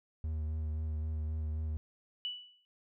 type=tone with vibrato; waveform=triangle; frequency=77.78 Hz; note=D#2; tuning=in tune; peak=-31 dBFS; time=0.24-1.77 s; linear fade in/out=0 ms; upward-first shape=sine; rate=3.8 Hz; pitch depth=23 cents each way
type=tone with exponential decay; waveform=sine; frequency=2960 Hz; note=F#7; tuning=in tune; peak=-32 dBFS; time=2.25-2.65 s; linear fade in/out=0 ms; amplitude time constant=85 ms
effects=none